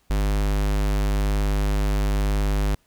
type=tone; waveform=square; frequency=50.5 Hz; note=G#1; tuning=48 cents flat; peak=-20 dBFS; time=0.1-2.75 s; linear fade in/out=5 ms; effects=pink hiss -64 dBFS RMS until 2.86 s